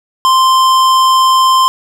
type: tone with hard clipping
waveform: sine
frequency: 1044 Hz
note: C6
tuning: 4 cents flat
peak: -8 dBFS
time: 0.25-1.68 s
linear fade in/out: 0 ms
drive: 15 dB
effects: none